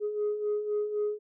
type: beating tone pair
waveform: sine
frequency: 415.3 / 419.2 Hz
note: G#4 / G#4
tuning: 0 / +16 cents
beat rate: 3.9 Hz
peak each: -34 / -27 dBFS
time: 0-1.19 s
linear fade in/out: 50 ms
effects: tanh soft clip ceiling -23 dBFS